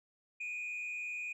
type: tone with frequency modulation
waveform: sine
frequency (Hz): 2454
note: D#7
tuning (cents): -25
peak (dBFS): -35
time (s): 0.4-1.33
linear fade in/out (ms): 10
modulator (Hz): 109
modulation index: 0.62
effects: tanh soft clip ceiling -36 dBFS